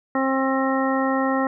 harmonic tone, 266.3 Hz, C4, 31 cents sharp, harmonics 1 / 2 / 3 / 4 / 5 / 7, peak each -22 / -25 / -27 / -28 / -29 / -30 dBFS, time 0.15-1.47 s, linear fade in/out 2 ms, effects none

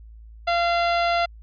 sawtooth tone, 688 Hz, F5, 26 cents flat, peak -15 dBFS, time 0.47-1.26 s, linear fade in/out 10 ms, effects added 55 Hz sine -41 dBFS peak until 1.42 s + resampled to 11025 Hz

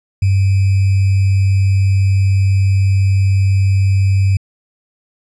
sine tone with sample-and-hold, 97 Hz, G2, 18 cents flat, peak -9 dBFS, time 0.22-4.37 s, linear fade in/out 5 ms, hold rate 2450 Hz, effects resampled to 22050 Hz

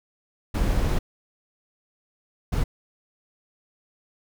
brown noise bursts at uneven times, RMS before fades -22 dBFS, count 2, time 0.54-0.99 / 2.52-2.64 s, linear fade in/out 10 ms, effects none

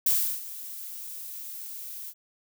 violet noise with ADSR envelope, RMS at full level -22 dBFS, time 0.06-2.14 s, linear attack 6 ms, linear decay 340 ms, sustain -17 dB, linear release 51 ms, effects none

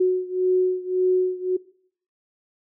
sine beating tone pair, 367.6 / 369.4 Hz, F#4 / F#4, -11 / -3 cents, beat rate 1.8 Hz, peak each -20 / -22 dBFS, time 0-1.57 s, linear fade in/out 10 ms, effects noise-tail reverb RT60 0.6 s tail -21 dB re dry

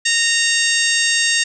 harmonic tone, 925 Hz, A#5, 14 cents flat, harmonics 2 / 3 / 4 / 5 / 6 / 7 / 8 / 9, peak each -19 / -21 / -22 / -23 / -24 / -24 / -25 / -26 dBFS, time 0.05-1.44 s, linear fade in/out 10 ms, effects none

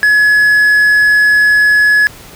triangle tone, 1695 Hz, G#6, 35 cents sharp, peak -4 dBFS, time 0.03-2.07 s, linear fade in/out 0 ms, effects pink hiss -35 dBFS RMS until 2.35 s

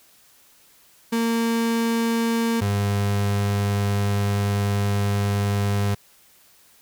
35% pulse tone pair in turn, 229.9 / 101.14 Hz, A#3 / G#2, -24 / -45 cents, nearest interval octave + major second, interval 1421 cents, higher first, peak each -18 dBFS, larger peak neither, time 1.12-2.61 / 2.61-5.95 s, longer second, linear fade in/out 10 ms, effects white hiss -55 dBFS RMS until 6.81 s

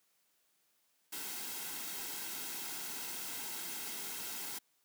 white noise with comb filter, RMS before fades -42 dBFS, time 1.12-4.59 s, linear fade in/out 10 ms, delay 1.7 ms, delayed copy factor -0.55, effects white hiss -75 dBFS RMS until 4.84 s + high-pass 150 Hz 12 dB/octave

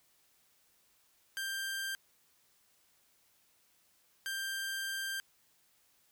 sawtooth tone bursts at uneven times, 1581 Hz, G6, 14 cents sharp, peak -32 dBFS, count 2, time 1.37-1.95 / 4.26-5.2 s, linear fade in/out 0 ms, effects white hiss -70 dBFS RMS until 6.11 s

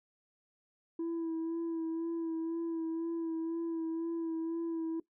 sine tone with vibrato, 329.6 Hz, E4, in tune, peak -30 dBFS, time 0.99-5 s, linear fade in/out 5 ms, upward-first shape sine, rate 2 Hz, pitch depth 26 cents each way, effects noise-tail reverb RT60 0.1 s tail -18 dB re dry + tanh soft clip ceiling -32 dBFS

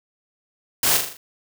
white noise with echo, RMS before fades -19 dBFS, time 0.83-0.97 s, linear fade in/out 2 ms, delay 40 ms, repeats 5, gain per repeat -5 dB, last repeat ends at 1.17 s, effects none

